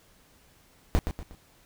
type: noise with echo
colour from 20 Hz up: brown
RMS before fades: -21 dBFS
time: 0.95-0.99 s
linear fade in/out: 0 ms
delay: 120 ms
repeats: 3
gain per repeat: -8 dB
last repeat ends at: 1.35 s
effects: pink hiss -60 dBFS RMS until 1.65 s